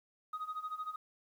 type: tone with tremolo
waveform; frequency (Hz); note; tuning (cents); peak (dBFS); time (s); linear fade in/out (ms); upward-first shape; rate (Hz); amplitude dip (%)
sine; 1252; D#6; +10; -33; 0.33-0.96; 5; sine; 13; 85
effects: tanh soft clip ceiling -34 dBFS + 11-bit